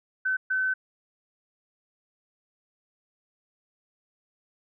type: tone bursts at uneven times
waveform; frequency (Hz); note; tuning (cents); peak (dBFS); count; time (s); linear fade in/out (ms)
sine; 1523; F#6; +50; -23; 2; 0.25-0.37 / 0.5-0.74; 10
effects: none